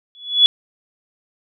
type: tone with exponential growth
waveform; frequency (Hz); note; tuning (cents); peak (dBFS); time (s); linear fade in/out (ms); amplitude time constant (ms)
sine; 3405; G#7; +42; -4; 0.15-0.46; 0; 66
effects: none